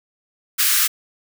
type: high-pass noise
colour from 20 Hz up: white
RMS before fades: -17 dBFS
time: 0.58-0.88 s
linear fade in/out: 20 ms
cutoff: 1200 Hz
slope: 48 dB/octave
effects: none